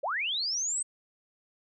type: linear sweep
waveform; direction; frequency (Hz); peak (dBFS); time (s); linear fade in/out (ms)
sine; up; 475.4 to 8372; -28; 0.03-0.83; 10
effects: none